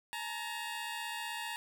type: tone pair together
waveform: 15% pulse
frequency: 856.6 / 932.3 Hz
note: A5 / A#5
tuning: -47 / 0 cents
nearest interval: minor second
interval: 147 cents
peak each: -36 / -33 dBFS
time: 0.13-1.56 s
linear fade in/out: 0 ms
effects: none